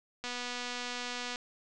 click train, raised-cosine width 0.2 ms, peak -21 dBFS, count 275, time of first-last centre 0.24-1.358 s, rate 245 Hz, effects resampled to 22050 Hz

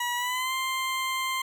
20% pulse tone with pitch glide, 967 to 1048.4 Hz, B5 to C6, -37 to +3 cents, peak -22 dBFS, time 0-1.42 s, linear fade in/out 5 ms, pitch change +140 cents, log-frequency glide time 0.16-0.53 s, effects none

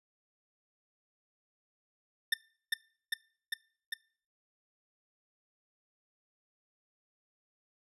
25% pulse tone with echo, 1800 Hz, A6, 39 cents sharp, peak -21 dBFS, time 2.32-2.34 s, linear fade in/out 5 ms, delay 400 ms, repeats 4, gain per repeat -2 dB, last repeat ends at 3.94 s, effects noise-tail reverb RT60 0.5 s tail -23 dB re dry + resampled to 32000 Hz

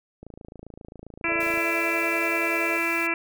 click train, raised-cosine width 2 ms, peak -28 dBFS, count 38, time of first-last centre 0.23-1.575 s, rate 27.5 Hz
harmonic tone, 334.9 Hz, E4, 27 cents sharp, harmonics 1 / 2 / 3 / 4 / 5 / 6 / 7 / 8, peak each -30 / -36 / -34 / -33 / -33 / -33 / -26 / -32 dBFS, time 1.24-3.14 s, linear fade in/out 2 ms
sine chord, A suspended fourth, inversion none, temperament equal, 440 / 587.3 / 659.3 Hz, A4 / D5 / E5, 0 / 0 / 0 cents, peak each -36 dBFS, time 1.28-2.79 s, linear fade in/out 20 ms
white noise, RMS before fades -42 dBFS, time 1.4-3.07 s, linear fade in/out 5 ms
effects none

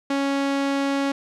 sawtooth tone with low-pass filter, 277.2 Hz, C#4, in tune, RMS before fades -23 dBFS, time 0.1-1.12 s, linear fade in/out 5 ms, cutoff 6100 Hz, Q 0.55, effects none

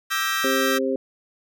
sawtooth chord, E half-diminished seventh, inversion third, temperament just, 1186.7 / 1318.5 / 1582.2 / 1898.7 Hz, D6 / E6 / G6 / Bb6, +18 / 0 / +16 / +31 cents, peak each -27 / -23 / -22 / -25 dBFS, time 0.1-0.79 s, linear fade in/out 20 ms
harmonic tone, 132.5 Hz, C3, 22 cents sharp, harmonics 2 / 3 / 4, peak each -25 / -25 / -25 dBFS, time 0.44-0.96 s, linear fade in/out 2 ms
effects none

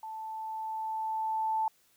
sine tone with level ramp, 880 Hz, A5, in tune, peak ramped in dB -38 to -26 dBFS, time 0.03-1.68 s, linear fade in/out 2 ms, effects white hiss -67 dBFS RMS until 1.96 s

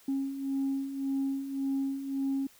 sine beating tone pair, 270.9 / 272.7 Hz, C#4 / C#4, -40 / -28 cents, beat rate 1.8 Hz, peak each -35 / -29 dBFS, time 0.08-2.47 s, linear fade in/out 5 ms, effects tanh soft clip ceiling -24 dBFS + white hiss -59 dBFS RMS until 2.59 s

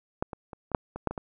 clicks, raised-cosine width 1 ms, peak -13 / -22 / -26 / -26 / -7 / -22 / -11 / -20 / -20 dBFS, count 9, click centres 0.225 / 0.332 / 0.532 / 0.717 / 0.748 / 0.96 / 1.073 / 1.11 / 1.178 s, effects none

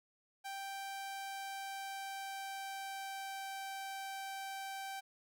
sawtooth tone with pitch glide, 784 to 778.6 Hz, G5 to G5, 0 to -12 cents, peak -38 dBFS, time 0.44-5.01 s, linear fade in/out 20 ms, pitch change -12 cents, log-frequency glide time 0.67-3.66 s, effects none

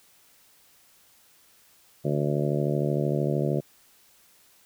harmonic tone, 73.1 Hz, D2, 7 cents flat, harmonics 2 / 3 / 4 / 5 / 6 / 7 / 8 / 9, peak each -26 / -32 / -34 / -30 / -35 / -34 / -33 / -37 dBFS, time 2.04-3.61 s, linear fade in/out 20 ms, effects white hiss -59 dBFS RMS until 4.65 s

